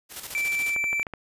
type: noise with tremolo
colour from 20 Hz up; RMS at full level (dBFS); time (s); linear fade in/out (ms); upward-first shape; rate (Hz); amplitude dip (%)
white; -35; 0.09-0.76; 50; square; 14; 55
type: tone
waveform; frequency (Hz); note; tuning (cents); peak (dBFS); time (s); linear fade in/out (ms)
triangle; 2333; D7; -12; -22; 0.35-1.03; 0
type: clicks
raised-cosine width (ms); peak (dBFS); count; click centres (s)
0.5; -20; 6; 0.763 / 0.841 / 0.93 / 0.997 / 1.068 / 1.137
effects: resampled to 32000 Hz